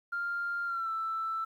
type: tone with pitch glide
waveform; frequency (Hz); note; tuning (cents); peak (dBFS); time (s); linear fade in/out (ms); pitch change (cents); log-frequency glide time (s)
sine; 1396.9 to 1325.4; F6 to E6; 0 to +9; -30; 0.12-1.45; 10; -91; 0.65-0.91
effects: tanh soft clip ceiling -26 dBFS + 11-bit